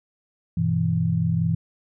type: chord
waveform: sine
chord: E minor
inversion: first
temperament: just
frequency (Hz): 98.89 / 123.61 / 164.81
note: G2 / B2 / E3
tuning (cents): +16 / +2 / 0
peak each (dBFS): -26 / -26 / -21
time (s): 0.57-1.55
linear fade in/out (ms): 5
effects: none